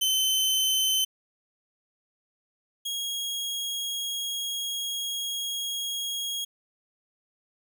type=tone pair in turn; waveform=sawtooth; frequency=3066 / 3290 Hz; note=G7 / G#7; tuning=-39 / -17 cents; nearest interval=minor second; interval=122 cents; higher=second; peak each=-19 / -26 dBFS; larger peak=first; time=0.01-1.05 / 2.85-6.45 s; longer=second; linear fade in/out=10 ms; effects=none